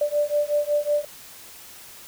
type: beating tone pair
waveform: sine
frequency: 586 / 591.4 Hz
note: D5 / D5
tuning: -4 / +12 cents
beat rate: 5.4 Hz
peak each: -23 dBFS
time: 0.01-1.05 s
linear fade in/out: 5 ms
effects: white hiss -44 dBFS RMS until 2.07 s